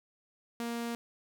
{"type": "tone", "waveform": "sawtooth", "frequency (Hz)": 234.5, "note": "A#3", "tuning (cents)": 11, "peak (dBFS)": -30, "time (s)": [0.6, 0.95], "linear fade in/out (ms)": 0, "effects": []}